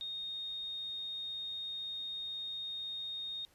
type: tone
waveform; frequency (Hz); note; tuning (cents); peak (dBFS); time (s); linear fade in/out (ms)
sine; 3702; A#7; -13; -38; 0.01-3.45; 0
effects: pink hiss -67 dBFS RMS until 3.54 s + resampled to 32000 Hz